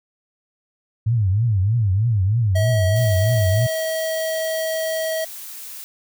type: tone with vibrato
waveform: sine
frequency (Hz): 105.3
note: G#2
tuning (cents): +24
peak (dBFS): -15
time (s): 1.06-3.67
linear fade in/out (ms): 10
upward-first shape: triangle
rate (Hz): 3.2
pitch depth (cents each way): 270
type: tone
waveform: square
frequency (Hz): 642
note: E5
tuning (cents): -46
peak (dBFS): -22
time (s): 2.55-5.25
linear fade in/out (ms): 10
type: noise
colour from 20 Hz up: blue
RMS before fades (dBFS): -35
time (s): 2.96-5.84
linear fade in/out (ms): 0
effects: none